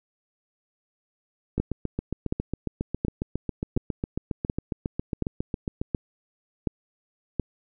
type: two click trains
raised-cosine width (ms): 3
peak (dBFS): -14 / -11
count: 32 / 9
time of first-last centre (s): 1.58-5.815 / 1.6-7.397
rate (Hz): 7.32 / 1.38
effects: none